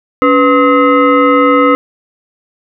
sine tone with frequency modulation, 497.8 Hz, B4, 14 cents sharp, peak -5 dBFS, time 0.22-1.75 s, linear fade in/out 0 ms, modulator 780 Hz, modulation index 1.4, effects none

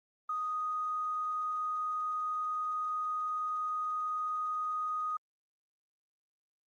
triangle tone with tanh clipping, 1244.5 Hz, D#6, in tune, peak -31 dBFS, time 0.29-5.17 s, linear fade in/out 5 ms, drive 3 dB, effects Opus 24 kbps

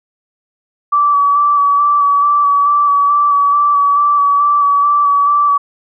sine tone with vibrato, 1152 Hz, D6, 34 cents flat, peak -8 dBFS, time 0.92-5.58 s, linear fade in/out 10 ms, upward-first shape square, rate 2.3 Hz, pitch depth 18 cents each way, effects none

